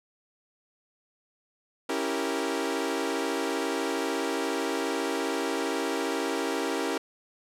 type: chord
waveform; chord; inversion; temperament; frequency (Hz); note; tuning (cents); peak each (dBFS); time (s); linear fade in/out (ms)
sawtooth; C# diminished seventh; none; equal; 277.2 / 329.6 / 392 / 466.2; C#4 / E4 / G4 / Bb4; 0 / 0 / 0 / 0; -29; 1.89-6.98; 5
effects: low-pass 11000 Hz 12 dB/octave